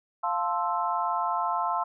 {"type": "chord", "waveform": "sine", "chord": "F major seventh", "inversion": "none", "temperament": "equal", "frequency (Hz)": [698.5, 880, 1046.5, 1318.5], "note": ["F5", "A5", "C6", "E6"], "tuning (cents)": [0, 0, 0, 0], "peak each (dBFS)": [-31, -30, -29, -32], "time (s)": [0.23, 1.84], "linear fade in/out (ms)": 10, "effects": []}